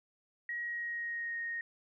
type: tone with pitch glide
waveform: sine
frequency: 1900 to 1860.9 Hz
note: A#6 to A#6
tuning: +33 to -3 cents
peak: -35 dBFS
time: 0.49-1.61 s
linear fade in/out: 2 ms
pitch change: -36 cents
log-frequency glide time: 0.6-1.39 s
effects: none